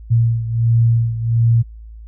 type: beating tone pair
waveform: sine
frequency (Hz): 115.4 / 116.8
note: A#2 / A#2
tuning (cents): -17 / +4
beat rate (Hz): 1.4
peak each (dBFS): -13 / -18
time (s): 0.1-1.63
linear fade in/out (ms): 20
effects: added 55 Hz sine -33 dBFS peak until 2.07 s